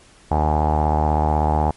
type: tone with low-pass filter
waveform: sawtooth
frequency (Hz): 76.3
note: D#2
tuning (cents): -33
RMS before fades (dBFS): -18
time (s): 0.31-1.71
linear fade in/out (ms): 5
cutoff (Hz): 820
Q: 8.6
effects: pink hiss -50 dBFS RMS until 1.76 s + MP3 48 kbps